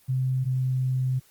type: tone pair in turn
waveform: sine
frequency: 129.9 / 129.23 Hz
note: C3 / C3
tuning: -12 / -21 cents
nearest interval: unison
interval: 9 cents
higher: first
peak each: -22 dBFS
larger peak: neither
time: 0.08-0.45 / 0.45-1.2 s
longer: second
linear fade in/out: 20 ms
effects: white hiss -59 dBFS RMS until 1.3 s + Opus 24 kbps